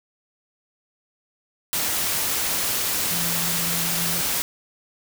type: tone in noise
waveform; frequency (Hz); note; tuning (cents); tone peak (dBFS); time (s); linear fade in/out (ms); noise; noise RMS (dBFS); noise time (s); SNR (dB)
sine; 170; F3; -46; -31; 3.11-4.21; 0; white; -24; 1.73-4.42; -10
effects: none